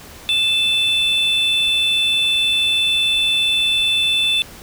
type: tone pair together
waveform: triangle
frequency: 2637 / 3517 Hz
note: E7 / A7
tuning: 0 / -1 cents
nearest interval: perfect fourth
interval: 499 cents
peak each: -19 / -14 dBFS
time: 0.29-4.42 s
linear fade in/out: 0 ms
effects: pink hiss -39 dBFS RMS until 4.62 s